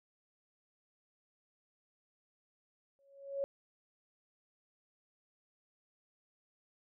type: tone with exponential growth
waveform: sine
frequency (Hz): 554.4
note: C#5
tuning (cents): 0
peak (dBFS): -30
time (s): 2.99-3.44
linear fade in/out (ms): 0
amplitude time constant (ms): 96
effects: none